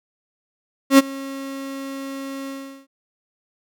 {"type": "tone with ADSR envelope", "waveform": "35% pulse", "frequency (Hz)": 272.2, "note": "C#4", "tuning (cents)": -31, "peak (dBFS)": -4, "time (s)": [0.9, 2.87], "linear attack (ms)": 84, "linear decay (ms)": 26, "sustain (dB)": -23, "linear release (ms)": 390, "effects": []}